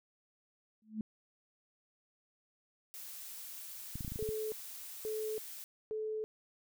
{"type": "tone with exponential growth", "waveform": "sine", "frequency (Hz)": 217, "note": "A3", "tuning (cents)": -24, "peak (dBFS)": -31, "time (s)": [0.82, 1.01], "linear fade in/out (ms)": 2, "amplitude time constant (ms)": 40}
{"type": "noise", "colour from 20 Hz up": "blue", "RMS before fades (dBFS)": -47, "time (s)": [2.94, 5.64], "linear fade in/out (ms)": 0}
{"type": "clicks", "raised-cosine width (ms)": 5, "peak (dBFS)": -29, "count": 8, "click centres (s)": [3.956, 4.008, 4.048, 4.079, 4.12, 4.159, 4.226, 4.29]}
{"type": "tone bursts", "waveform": "sine", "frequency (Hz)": 433.5, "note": "A4", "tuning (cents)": -26, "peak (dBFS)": -35, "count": 3, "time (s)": [4.19, 6.24], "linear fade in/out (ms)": 0, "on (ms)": 330, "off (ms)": 530}
{"effects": []}